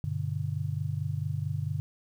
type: chord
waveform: sine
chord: G major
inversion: none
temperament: just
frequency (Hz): 98 / 122.5 / 147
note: G2 / B2 / D3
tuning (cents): 0 / -14 / +2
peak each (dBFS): -33 / -35 / -32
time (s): 0.04-1.8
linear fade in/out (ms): 0
effects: 10-bit